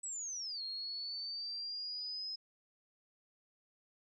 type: linear two-way sweep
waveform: sine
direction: down then up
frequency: 7980 to 4229 to 5120 Hz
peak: -39 dBFS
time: 0.03-2.36 s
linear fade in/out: 10 ms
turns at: 0.62 s
effects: none